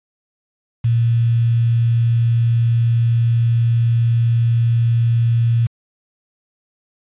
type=tone with quantisation; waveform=sine; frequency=116.54 Hz; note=A#2; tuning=in tune; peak=-12 dBFS; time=0.84-5.67 s; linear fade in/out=10 ms; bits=6; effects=resampled to 8000 Hz